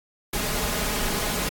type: noise with comb filter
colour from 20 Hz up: pink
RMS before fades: -26 dBFS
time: 0.33-1.49 s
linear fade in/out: 5 ms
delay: 4.8 ms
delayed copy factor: +0.55
effects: AAC 64 kbps